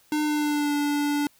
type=tone with pitch glide; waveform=square; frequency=301.9 to 290.9 Hz; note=D4 to D4; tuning=+48 to -16 cents; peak=-23 dBFS; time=0.12-1.27 s; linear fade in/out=2 ms; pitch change=-64 cents; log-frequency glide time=0.23-0.73 s; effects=white hiss -60 dBFS RMS until 1.39 s